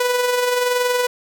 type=tone with amplitude modulation; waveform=sawtooth; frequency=493.9 Hz; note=B4; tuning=in tune; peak=-11 dBFS; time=0-1.07 s; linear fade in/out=5 ms; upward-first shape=sine; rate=21.2 Hz; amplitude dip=40%; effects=none